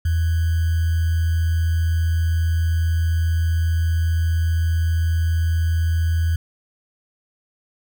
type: tone with sample-and-hold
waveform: sine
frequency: 82.41 Hz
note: E2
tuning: in tune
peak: -16 dBFS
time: 0.05-6.36 s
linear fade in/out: 5 ms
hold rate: 1575 Hz
effects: none